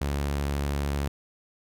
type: tone with vibrato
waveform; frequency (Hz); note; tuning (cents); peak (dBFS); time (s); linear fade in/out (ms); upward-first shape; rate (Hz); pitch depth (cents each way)
sawtooth; 71; C#2; +42; -22; 0.01-1.08; 5; sine; 13; 13
effects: none